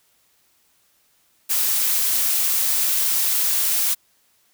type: noise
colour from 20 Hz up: blue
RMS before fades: -20 dBFS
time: 1.49-3.95 s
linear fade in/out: 20 ms
effects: white hiss -62 dBFS RMS until 4.53 s